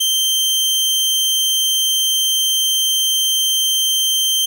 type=tone; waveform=sawtooth; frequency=3136 Hz; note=G7; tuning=in tune; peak=-11 dBFS; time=0-4.46 s; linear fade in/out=10 ms; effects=none